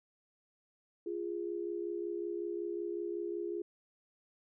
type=tone pair together; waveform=sine; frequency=345.9 / 411.3 Hz; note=F4 / G#4; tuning=-17 / -17 cents; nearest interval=minor third; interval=300 cents; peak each=-37 / -39 dBFS; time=1.06-3.62 s; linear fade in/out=5 ms; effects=none